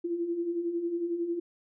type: beating tone pair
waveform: sine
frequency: 332.7 / 343.7 Hz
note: E4 / F4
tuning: +16 / -28 cents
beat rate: 11 Hz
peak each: -37 / -29 dBFS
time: 0.04-1.4 s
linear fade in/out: 10 ms
effects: none